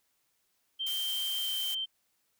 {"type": "tone with pitch glide", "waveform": "sine", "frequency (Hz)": [3140, 3122], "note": ["G7", "G7"], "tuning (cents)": [2, -8], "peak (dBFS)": -31, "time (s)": [0.79, 1.86], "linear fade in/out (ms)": 20, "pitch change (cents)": -10, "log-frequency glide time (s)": [1.43, 1.49]}
{"type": "noise", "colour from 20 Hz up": "blue", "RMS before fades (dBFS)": -39, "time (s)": [0.86, 1.75], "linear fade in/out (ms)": 10}
{"effects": ["white hiss -75 dBFS RMS until 2.39 s"]}